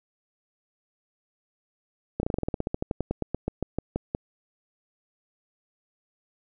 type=slowing click train; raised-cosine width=2 ms; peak=-13 dBFS; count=23; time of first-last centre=2.2-4.149 s; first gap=31 ms; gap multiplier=1.09; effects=none